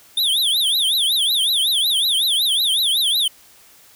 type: tone with vibrato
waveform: square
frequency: 3510 Hz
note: A7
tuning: 5 cents flat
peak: -16 dBFS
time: 0.17-3.28 s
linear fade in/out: 5 ms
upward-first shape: triangle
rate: 5.4 Hz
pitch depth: 260 cents each way
effects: white hiss -49 dBFS RMS until 3.95 s